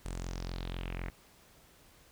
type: tone with low-pass filter sweep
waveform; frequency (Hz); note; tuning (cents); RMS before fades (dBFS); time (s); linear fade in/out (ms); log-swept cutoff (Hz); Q
sawtooth; 44.01; F1; +14; -39; 0.05-1.1; 0; 9000 to 2000; 3.7
effects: pink hiss -61 dBFS RMS until 2.11 s